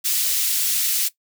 white high-pass noise, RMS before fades -21 dBFS, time 0.04-1.09 s, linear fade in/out 20 ms, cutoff 3100 Hz, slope 12 dB/octave, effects noise-tail reverb RT60 0.1 s tail -17 dB re dry

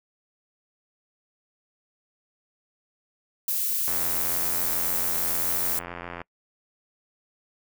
violet noise, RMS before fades -26 dBFS, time 3.48-5.79 s, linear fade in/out 2 ms
click train, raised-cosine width 0.5 ms, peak -20 dBFS, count 204, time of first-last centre 3.88-6.216 s, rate 86.9 Hz
effects noise-tail reverb RT60 0.1 s tail -26 dB re dry

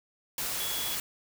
sine tone in noise, 3365 Hz, G#7, 22 cents sharp, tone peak -36 dBFS, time 0.6-0.95 s, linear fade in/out 2 ms, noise white, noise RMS -33 dBFS, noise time 0.38-1 s, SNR -6 dB, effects none

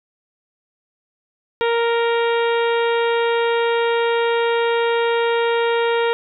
harmonic tone, 466.2 Hz, A#4, in tune, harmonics 1 / 2 / 3 / 4 / 5 / 6 / 7 / 8, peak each -17 / -23 / -27 / -29 / -31 / -33 / -34 / -35 dBFS, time 1.61-6.13 s, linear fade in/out 0 ms, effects none

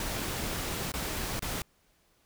pink noise with dropouts, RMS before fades -34 dBFS, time 0-1.62 s, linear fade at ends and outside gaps 2 ms, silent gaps 0.919-0.938 / 1.394-1.422 s, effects pink hiss -68 dBFS RMS until 2.25 s

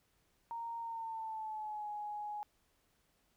sine tone with pitch glide, 927 to 835.5 Hz, A#5 to G#5, -10 to +10 cents, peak -39 dBFS, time 0.51-2.43 s, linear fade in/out 0 ms, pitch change -180 cents, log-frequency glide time 0.79-1.89 s, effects pink hiss -75 dBFS RMS until 3.36 s

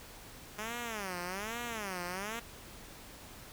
5% pulse tone with vibrato, 205.4 Hz, G#3, 19 cents flat, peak -26 dBFS, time 0.58-2.4 s, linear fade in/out 10 ms, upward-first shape sine, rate 1.2 Hz, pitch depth 270 cents each way, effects pink hiss -51 dBFS RMS until 3.52 s

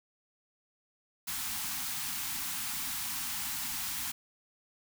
white band-stop noise, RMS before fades -36 dBFS, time 1.27-4.12 s, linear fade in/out 10 ms, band 300 to 740 Hz, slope 96 dB/octave, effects none

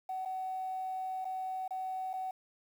triangle tone with dropouts, 752 Hz, F#5, 28 cents sharp, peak -31 dBFS, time 0.09-2.31 s, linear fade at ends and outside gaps 5 ms, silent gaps 0.251-0.257 / 1.246-1.252 / 1.679-1.707 / 2.132-2.137 s, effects tanh soft clip ceiling -32 dBFS + 10-bit

